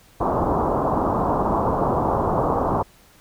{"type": "low-pass noise", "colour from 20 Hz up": "white", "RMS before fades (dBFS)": -21, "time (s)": [0.2, 2.83], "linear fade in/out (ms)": 10, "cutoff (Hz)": 1100, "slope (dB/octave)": 48, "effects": ["pink hiss -53 dBFS RMS until 3.2 s"]}